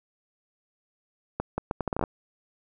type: accelerating click train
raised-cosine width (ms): 1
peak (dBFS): -13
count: 11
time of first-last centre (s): 1.4-2.038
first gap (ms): 180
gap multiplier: 0.73
effects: none